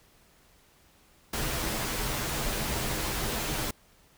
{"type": "noise with comb filter", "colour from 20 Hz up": "pink", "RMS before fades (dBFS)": -31, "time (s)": [1.33, 3.71], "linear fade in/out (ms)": 5, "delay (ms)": 11, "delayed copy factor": -0.6, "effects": ["pink hiss -61 dBFS RMS until 4.17 s"]}